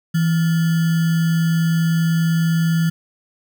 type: tone with sample-and-hold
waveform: sine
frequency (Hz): 164.81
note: E3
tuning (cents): 0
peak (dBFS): -14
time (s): 0.14-2.9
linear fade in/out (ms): 10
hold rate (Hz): 1575
effects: none